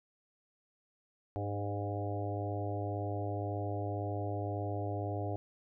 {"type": "harmonic tone with a mistuned harmonic", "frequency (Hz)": 101.9, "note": "G#2", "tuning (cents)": -32, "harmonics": [1, 3, 4, 5, 6, 7, 8], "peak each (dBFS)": [-36, -42, -43, -45, -44, -42, -49], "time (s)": [1.36, 5.36], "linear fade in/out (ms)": 0, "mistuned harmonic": 5, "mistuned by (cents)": 23, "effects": []}